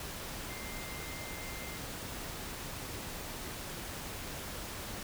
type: tone in noise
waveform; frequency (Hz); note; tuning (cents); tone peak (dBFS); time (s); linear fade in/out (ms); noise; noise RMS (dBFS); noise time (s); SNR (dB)
sine; 2093; C7; 0; -48; 0.49-1.77; 2; pink; -42; 0-5.03; -9
effects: none